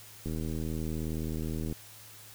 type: click train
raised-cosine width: 3 ms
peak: -23 dBFS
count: 117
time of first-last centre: 0.26-1.725 s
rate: 79.2 Hz
effects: added 107 Hz sine -57 dBFS peak until 2.34 s + white hiss -51 dBFS RMS until 2.34 s